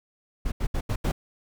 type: noise bursts at uneven times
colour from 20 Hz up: brown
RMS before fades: -25 dBFS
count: 5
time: 0.45-0.52 / 0.6-0.67 / 0.74-0.81 / 0.89-0.96 / 1.04-1.12 s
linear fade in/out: 10 ms
effects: none